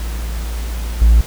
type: tone with level steps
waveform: triangle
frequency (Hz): 56.6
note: A1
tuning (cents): +50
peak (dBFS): -18 / -3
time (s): 0-1.21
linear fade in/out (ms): 5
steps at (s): 1.01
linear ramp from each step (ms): 10
effects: tanh soft clip ceiling 0 dBFS + pink hiss -33 dBFS RMS until 1.26 s